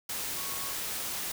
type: tone in noise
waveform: sine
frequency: 1104 Hz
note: C#6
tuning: 7 cents flat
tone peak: -45 dBFS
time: 0.37-0.73 s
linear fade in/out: 5 ms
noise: white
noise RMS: -35 dBFS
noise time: 0.09-1.32 s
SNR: -13 dB
effects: none